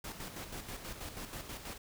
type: noise with tremolo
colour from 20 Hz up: pink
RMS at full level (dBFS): -43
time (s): 0.04-1.78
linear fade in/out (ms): 5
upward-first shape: square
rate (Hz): 6.2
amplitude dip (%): 50
effects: none